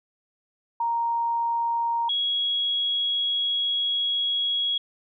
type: tone pair in turn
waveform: sine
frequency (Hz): 932.3 / 3322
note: A#5 / G#7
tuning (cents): 0 / 0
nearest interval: octave + minor seventh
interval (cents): 2200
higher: second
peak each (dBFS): -22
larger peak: neither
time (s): 0.8-2.09 / 2.09-4.78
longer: second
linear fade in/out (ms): 5
effects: none